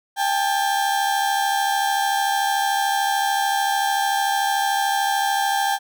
35% pulse tone pair together, 796.5 / 870 Hz, G5 / A5, +27 / -20 cents, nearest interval major second, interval 153 cents, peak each -18 / -23 dBFS, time 0.16-5.79 s, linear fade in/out 50 ms, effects none

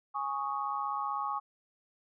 sine chord, Ab suspended fourth, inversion none, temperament equal, 830.6 / 1108.7 / 1244.5 Hz, Ab5 / Db6 / Eb6, 0 / 0 / 0 cents, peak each -36 / -34 / -38 dBFS, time 0.14-1.4 s, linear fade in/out 20 ms, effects none

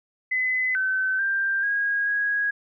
sine tone with pitch steps, 2022 / 1529 / 1584 / 1639 / 1653 Hz, B6 / G6 / G6 / G#6 / G#6, +40 / -44 / +18 / -23 / -9 cents, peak -21 dBFS, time 0.31-2.51 s, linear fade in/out 10 ms, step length 440 ms, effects none

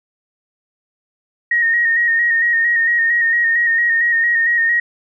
sine tone with vibrato, 1864.7 Hz, A#6, in tune, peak -12 dBFS, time 1.51-4.8 s, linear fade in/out 5 ms, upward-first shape square, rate 4.4 Hz, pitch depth 27 cents each way, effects none

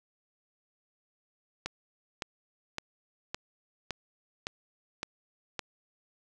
click train, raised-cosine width 0.2 ms, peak -16 dBFS, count 8, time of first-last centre 1.66-5.593 s, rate 1.78 Hz, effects none

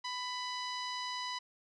sawtooth tone with low-pass filter, 995 Hz, B5, 13 cents sharp, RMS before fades -39 dBFS, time 0.04-1.39 s, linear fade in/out 10 ms, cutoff 4800 Hz, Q 3.2, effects none

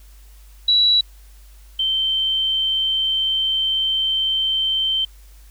sine tone pair in turn, 3919 / 3111 Hz, B7 / G7, -14 / -14 cents, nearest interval major third, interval 400 cents, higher first, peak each -12 / -17 dBFS, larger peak first, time 0.68-1.01 / 1.79-5.05 s, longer second, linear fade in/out 5 ms, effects added 50 Hz sine -42 dBFS peak until 5.5 s + white hiss -54 dBFS RMS until 5.5 s

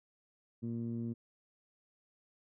15% pulse tone with low-pass filter, 116.4 Hz, A#2, 2 cents flat, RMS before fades -38 dBFS, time 0.62-1.14 s, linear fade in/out 20 ms, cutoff 240 Hz, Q 1.9, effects none

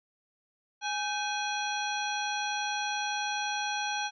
harmonic tone with a mistuned harmonic, 830.6 Hz, G#5, in tune, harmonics 1 / 2 / 3 / 4 / 5 / 7, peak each -33 / -36 / -38 / -39 / -40 / -41 dBFS, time 0.81-4.11 s, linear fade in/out 50 ms, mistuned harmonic 2, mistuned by -130 cents, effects none

